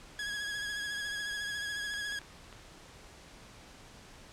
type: tone with vibrato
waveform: sawtooth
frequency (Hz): 1663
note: G#6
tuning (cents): +2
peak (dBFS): -31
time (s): 0.19-2.19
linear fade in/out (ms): 2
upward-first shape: triangle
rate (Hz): 14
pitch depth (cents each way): 36
type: clicks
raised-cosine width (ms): 0.3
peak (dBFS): -34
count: 4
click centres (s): 1.939 / 2.123 / 2.216 / 2.527
effects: pink hiss -53 dBFS RMS until 4.32 s + low-pass 8000 Hz 12 dB/octave